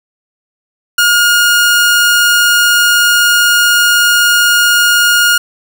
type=tone; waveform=sawtooth; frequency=1427 Hz; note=F6; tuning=37 cents sharp; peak=-3 dBFS; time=0.98-5.38 s; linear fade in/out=5 ms; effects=7-bit